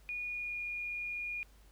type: tone with pitch glide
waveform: sine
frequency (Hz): 2449 to 2432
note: D#7 to D#7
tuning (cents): -28 to -40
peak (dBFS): -36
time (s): 0.09-1.43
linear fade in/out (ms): 0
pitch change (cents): -12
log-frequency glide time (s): 0.25-0.6
effects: added 50 Hz sine -58 dBFS peak until 1.71 s + pink hiss -66 dBFS RMS until 1.71 s